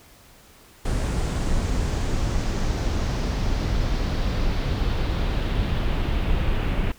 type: noise with low-pass filter sweep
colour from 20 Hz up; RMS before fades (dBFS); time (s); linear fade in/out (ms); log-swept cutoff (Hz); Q
brown; -23; 0.85-6.92; 5; 8800 to 2800; 1.8
effects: pink hiss -51 dBFS RMS until 6.98 s